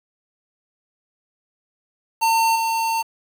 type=tone with level steps; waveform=square; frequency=905 Hz; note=A5; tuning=48 cents sharp; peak=-16 / -20 dBFS; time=2.21-3.03 s; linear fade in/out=20 ms; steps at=2.55 s; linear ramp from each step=10 ms; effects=7-bit